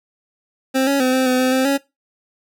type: tone with pitch steps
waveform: 25% pulse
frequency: 263.9 / 278.2 / 256.2 / 260.2 / 254.1 / 257.1 / 261.3 / 277.5 Hz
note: C4 / C#4 / C4 / C4 / B3 / C4 / C4 / C#4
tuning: +15 / +6 / -36 / -9 / +49 / -30 / -2 / +2 cents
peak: -11 dBFS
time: 0.74-1.78 s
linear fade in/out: 20 ms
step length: 130 ms
effects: noise-tail reverb RT60 0.2 s tail -19 dB re dry